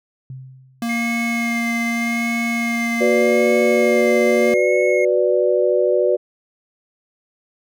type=tone with exponential decay; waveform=sine; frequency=130.81 Hz; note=C3; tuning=in tune; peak=-28 dBFS; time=0.3-1.13 s; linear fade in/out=2 ms; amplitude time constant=180 ms
type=tone; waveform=square; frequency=233.1 Hz; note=A#3; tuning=in tune; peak=-21 dBFS; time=0.82-4.54 s; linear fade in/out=2 ms
type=tone with vibrato; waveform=triangle; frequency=2132 Hz; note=C7; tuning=32 cents sharp; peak=-21 dBFS; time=0.89-5.05 s; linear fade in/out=5 ms; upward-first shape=sine; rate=0.83 Hz; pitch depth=43 cents each way
type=chord; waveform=sine; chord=B minor; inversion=second; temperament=equal; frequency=370 / 493.9 / 587.3 Hz; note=F#4 / B4 / D5; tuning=0 / 0 / 0 cents; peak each=-18 dBFS; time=3-6.17 s; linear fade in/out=20 ms
effects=none